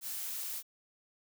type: noise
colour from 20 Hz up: blue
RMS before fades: -39 dBFS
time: 0.01-0.63 s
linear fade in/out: 50 ms
effects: none